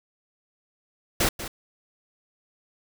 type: noise with echo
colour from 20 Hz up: pink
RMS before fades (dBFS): -22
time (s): 1.2-1.29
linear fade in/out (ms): 5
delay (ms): 190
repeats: 1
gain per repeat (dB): -12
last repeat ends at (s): 1.48
effects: none